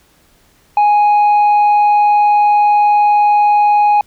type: tone with tanh clipping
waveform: sine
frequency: 830.6 Hz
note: G#5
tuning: in tune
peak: -8 dBFS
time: 0.77-4.01 s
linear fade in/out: 2 ms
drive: 3 dB
effects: pink hiss -52 dBFS RMS until 4.06 s